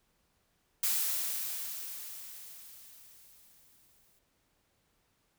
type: noise with exponential decay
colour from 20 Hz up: blue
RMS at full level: -29 dBFS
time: 0.83-4.19 s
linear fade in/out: 5 ms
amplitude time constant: 730 ms
effects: pink hiss -74 dBFS RMS until 5.38 s